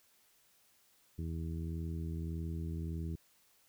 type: harmonic tone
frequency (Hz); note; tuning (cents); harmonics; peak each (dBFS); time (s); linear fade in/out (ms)
81.7; E2; -15; 1 / 2 / 3 / 4 / 5; -38 / -41 / -49 / -48 / -54; 1.18-3.16; 10
effects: white hiss -69 dBFS RMS until 3.68 s